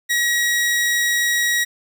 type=tone; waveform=sawtooth; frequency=1907 Hz; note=A#6; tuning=39 cents sharp; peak=-13 dBFS; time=0.09-1.65 s; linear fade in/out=20 ms; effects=none